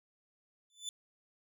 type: tone with exponential growth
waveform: 25% pulse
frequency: 3502 Hz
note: A7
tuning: 9 cents flat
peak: -31 dBFS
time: 0.7-0.89 s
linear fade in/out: 1 ms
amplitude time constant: 40 ms
effects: none